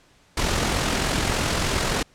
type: noise with amplitude modulation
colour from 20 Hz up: pink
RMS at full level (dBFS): -21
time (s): 0.37-2.03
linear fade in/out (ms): 5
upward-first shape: sine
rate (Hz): 43.3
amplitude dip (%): 40
effects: pink hiss -57 dBFS RMS until 2.14 s + low-pass 8000 Hz 12 dB/octave